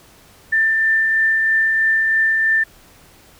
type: tone with tremolo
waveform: sine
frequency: 1783 Hz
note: A6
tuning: 22 cents sharp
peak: -12 dBFS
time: 0.52-2.64 s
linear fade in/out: 10 ms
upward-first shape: triangle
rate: 3.1 Hz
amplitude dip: 25%
effects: pink hiss -48 dBFS RMS until 3.39 s